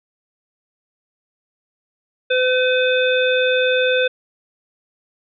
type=harmonic tone; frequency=508 Hz; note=B4; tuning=49 cents sharp; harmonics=1 / 3 / 5 / 7; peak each=-16 / -21 / -23 / -24 dBFS; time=2.3-4.08 s; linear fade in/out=10 ms; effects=none